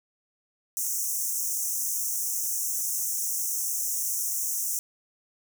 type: high-pass noise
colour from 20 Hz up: pink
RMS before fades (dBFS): -29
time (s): 0.77-4.79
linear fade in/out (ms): 0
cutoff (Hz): 5700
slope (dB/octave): 96
effects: none

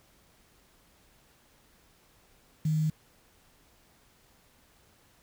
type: tone with quantisation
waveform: sine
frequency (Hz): 155.56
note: D#3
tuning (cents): 0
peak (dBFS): -24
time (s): 2.65-2.9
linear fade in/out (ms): 5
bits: 8
effects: pink hiss -63 dBFS RMS until 5.22 s

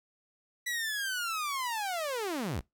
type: linear sweep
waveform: sawtooth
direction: down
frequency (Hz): 1974 to 48.17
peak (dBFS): -28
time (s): 0.66-2.61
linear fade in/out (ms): 10
effects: noise-tail reverb RT60 0.2 s tail -24 dB re dry

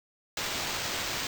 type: noise with sample-and-hold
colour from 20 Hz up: white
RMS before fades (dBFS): -33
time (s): 0.37-1.27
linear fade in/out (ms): 2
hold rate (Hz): 11025
effects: none

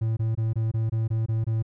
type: tone bursts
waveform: triangle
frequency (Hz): 111.8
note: A2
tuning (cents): +28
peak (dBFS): -20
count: 9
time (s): 0.01-1.626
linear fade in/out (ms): 10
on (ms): 160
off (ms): 22
effects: none

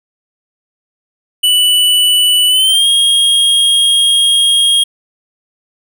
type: tone with pitch glide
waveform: square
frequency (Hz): 2969 to 3256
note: F#7 to G#7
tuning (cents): +5 to -35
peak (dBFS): -8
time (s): 1.43-4.84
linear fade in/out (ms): 10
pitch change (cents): +160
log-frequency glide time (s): 2.48-2.87
effects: none

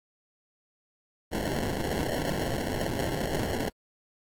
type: noise with sample-and-hold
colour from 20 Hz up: blue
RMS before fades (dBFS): -30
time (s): 1.31-3.7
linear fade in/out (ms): 20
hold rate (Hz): 1225
effects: AAC 64 kbps

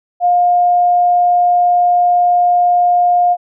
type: tone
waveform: sine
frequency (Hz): 709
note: F5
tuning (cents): +26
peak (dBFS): -8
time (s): 0.2-3.37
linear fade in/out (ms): 50
effects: none

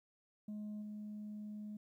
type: tone with level steps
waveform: sine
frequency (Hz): 210.4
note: G#3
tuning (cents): +23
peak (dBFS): -39 / -42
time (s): 0.48-1.77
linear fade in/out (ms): 5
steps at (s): 0.81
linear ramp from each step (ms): 20
effects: tanh soft clip ceiling -41 dBFS + 13-bit

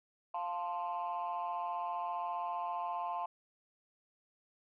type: chord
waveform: sine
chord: F major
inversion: none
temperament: equal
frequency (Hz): 698.5 / 880 / 1046.5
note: F5 / A5 / C6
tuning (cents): 0 / 0 / 0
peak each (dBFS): -38 / -38 / -38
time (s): 0.34-3.26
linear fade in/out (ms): 5
effects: tanh soft clip ceiling -30 dBFS

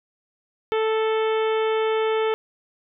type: harmonic tone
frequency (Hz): 440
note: A4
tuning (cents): 0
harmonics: 1 / 2 / 3 / 4 / 5 / 6 / 7 / 8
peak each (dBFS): -20 / -29 / -31 / -37 / -35 / -40 / -38 / -42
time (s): 0.72-2.34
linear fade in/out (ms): 0
effects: none

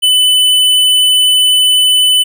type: tone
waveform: square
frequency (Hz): 3004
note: F#7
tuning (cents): +26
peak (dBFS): -7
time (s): 0.02-2.24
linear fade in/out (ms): 20
effects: none

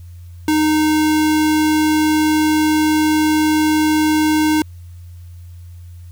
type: tone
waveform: square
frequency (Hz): 308.2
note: D#4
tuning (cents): -16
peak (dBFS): -13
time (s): 0.48-4.62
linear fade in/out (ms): 2
effects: added 87 Hz sine -33 dBFS peak until 6.11 s + white hiss -56 dBFS RMS until 6.11 s

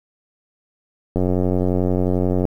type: click train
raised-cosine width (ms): 2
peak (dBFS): -7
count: 119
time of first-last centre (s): 1.16-2.452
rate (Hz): 91.3
effects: 8-bit

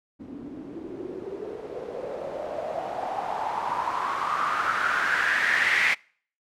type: noise with low-pass filter sweep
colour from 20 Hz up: blue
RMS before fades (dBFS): -28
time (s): 0.19-5.95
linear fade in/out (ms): 20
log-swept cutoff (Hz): 260 to 2100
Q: 5.9
effects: noise-tail reverb RT60 0.5 s tail -26 dB re dry

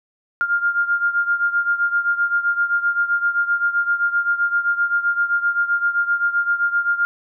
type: beating tone pair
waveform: sine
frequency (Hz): 1402 / 1409.7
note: F6 / F6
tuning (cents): +6 / +16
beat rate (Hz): 7.7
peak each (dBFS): -18 / -22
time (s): 0.41-7.05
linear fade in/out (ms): 0
effects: none

